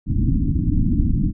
pink low-pass noise, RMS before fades -18 dBFS, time 0.06-1.33 s, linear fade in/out 50 ms, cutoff 310 Hz, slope 96 dB/octave, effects none

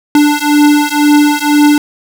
square beating tone pair, 293.7 / 295.7 Hz, D4 / D4, 0 / +12 cents, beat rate 2 Hz, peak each -10 dBFS, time 0.15-1.78 s, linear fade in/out 2 ms, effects none

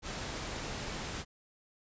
pink noise, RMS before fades -39 dBFS, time 0.02-1.25 s, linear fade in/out 50 ms, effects resampled to 16000 Hz

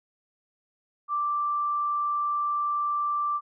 sine tone, 1174.7 Hz, D6, in tune, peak -24 dBFS, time 1.08-3.41 s, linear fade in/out 50 ms, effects none

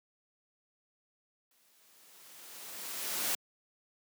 white noise with exponential growth, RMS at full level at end -31 dBFS, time 1.51-3.35 s, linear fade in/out 2 ms, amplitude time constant 400 ms, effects high-pass 200 Hz 12 dB/octave

